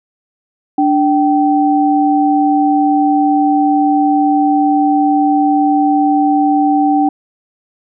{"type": "tone pair together", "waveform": "sine", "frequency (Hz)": [293.7, 773.7], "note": ["D4", "G5"], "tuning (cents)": [0, -23], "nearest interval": "octave + perfect fourth", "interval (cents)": 1677, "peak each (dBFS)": [-11, -12], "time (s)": [0.78, 7.09], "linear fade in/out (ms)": 5, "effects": []}